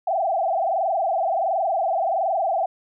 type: tone with frequency modulation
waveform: sine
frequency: 720 Hz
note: F#5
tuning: 47 cents flat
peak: -19 dBFS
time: 0.07-2.66 s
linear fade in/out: 5 ms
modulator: 21.4 Hz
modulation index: 3.5
effects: none